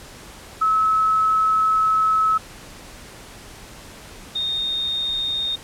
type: tone pair in turn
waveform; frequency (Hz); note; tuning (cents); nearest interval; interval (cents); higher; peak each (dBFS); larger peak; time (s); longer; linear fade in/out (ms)
sine; 1294 / 3683; E6 / A#7; -32 / -22; octave + tritone; 1810; second; -15 / -21; first; 0.61-2.38 / 4.35-5.56; first; 10
effects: pink hiss -41 dBFS RMS until 5.63 s + low-pass 11000 Hz 12 dB/octave